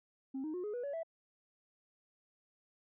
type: tone with pitch steps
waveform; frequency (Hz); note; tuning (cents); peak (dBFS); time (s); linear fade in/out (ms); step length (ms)
sine; 267.1 / 310.4 / 360.7 / 419.1 / 487 / 566 / 657.7; C4 / D#4 / F#4 / G#4 / B4 / C#5 / E5; +36 / -4 / -44 / +16 / -24 / +36 / -4; -35; 0.34-1.033; 10; 99
effects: tanh soft clip ceiling -35 dBFS